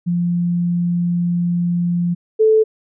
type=tone pair in turn; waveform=sine; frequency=174 / 437.3 Hz; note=F3 / A4; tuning=-6 / -11 cents; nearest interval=octave + major third; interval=1595 cents; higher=second; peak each=-15 / -9 dBFS; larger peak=second; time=0.06-2.15 / 2.39-2.64 s; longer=first; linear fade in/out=20 ms; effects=none